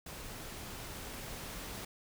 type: noise with level ramp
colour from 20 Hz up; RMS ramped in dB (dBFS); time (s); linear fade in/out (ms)
pink; -46 to -43; 0.06-1.85; 5
effects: none